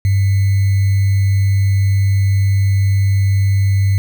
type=tone with sample-and-hold; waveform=sine; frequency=98 Hz; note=G2; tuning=in tune; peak=-10 dBFS; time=0.05-3.98 s; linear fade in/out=0 ms; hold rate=2100 Hz; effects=none